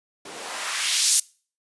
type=noise with band-pass filter sweep; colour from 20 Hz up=blue; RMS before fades=-24 dBFS; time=0.25-1.2 s; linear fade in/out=5 ms; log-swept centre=260 to 8000 Hz; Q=1.1; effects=noise-tail reverb RT60 0.4 s tail -24 dB re dry + resampled to 24000 Hz